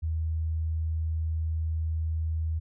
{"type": "tone", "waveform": "sine", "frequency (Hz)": 80, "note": "D#2", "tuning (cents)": 49, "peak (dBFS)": -26, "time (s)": [0.02, 2.6], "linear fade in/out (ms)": 20, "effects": []}